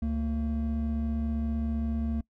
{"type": "tone pair together", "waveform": "triangle", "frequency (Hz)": [70.59, 226.9], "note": ["C#2", "A#3"], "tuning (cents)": [32, -47], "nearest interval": "octave + minor sixth", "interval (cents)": 2021, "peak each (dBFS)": -27, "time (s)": [0.02, 2.21], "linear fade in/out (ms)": 5, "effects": ["noise-tail reverb RT60 0.1 s tail -23 dB re dry", "tanh soft clip ceiling -20 dBFS"]}